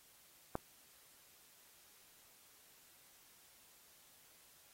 click, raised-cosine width 1 ms, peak -24 dBFS, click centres 0.554 s, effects white hiss -65 dBFS RMS until 4.73 s + AAC 48 kbps

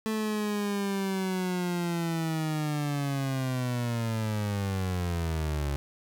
30% pulse linear sweep, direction down, 220 to 69.3 Hz, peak -25 dBFS, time 0.06-5.76 s, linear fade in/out 0 ms, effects none

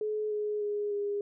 sine tone with pitch steps, 426.6 / 420.2 / 414 / 407.8 Hz, G#4 / G#4 / G#4 / G#4, +46 / +20 / -5 / -32 cents, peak -29 dBFS, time 0.01-1.21 s, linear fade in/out 2 ms, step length 300 ms, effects none

